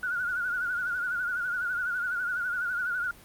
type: tone with vibrato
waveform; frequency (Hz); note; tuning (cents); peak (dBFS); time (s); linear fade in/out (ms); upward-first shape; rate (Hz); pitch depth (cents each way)
sine; 1451; F#6; -34; -27; 0.03-3.11; 2; sine; 12; 71
effects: pink hiss -52 dBFS RMS until 3.24 s + Opus 24 kbps